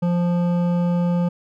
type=tone with hard clipping; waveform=sine; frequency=174.61 Hz; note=F3; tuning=in tune; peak=-19 dBFS; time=0.02-1.29 s; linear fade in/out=10 ms; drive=11 dB; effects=none